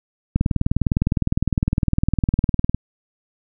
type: click train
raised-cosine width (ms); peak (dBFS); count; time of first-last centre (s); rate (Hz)
5; -5; 48; 0.36-2.746; 19.7
effects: none